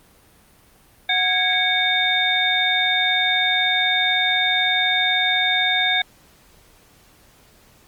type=tone cluster; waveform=sine; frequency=738 / 1648 / 2232 / 3642 Hz; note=F#5 / G#6 / C#7 / A#7; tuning=-5 / -14 / +11 / -41 cents; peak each=-25 / -23 / -22 / -20 dBFS; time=1.09-6.02 s; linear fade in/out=5 ms; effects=pink hiss -53 dBFS RMS until 7.87 s + Opus 32 kbps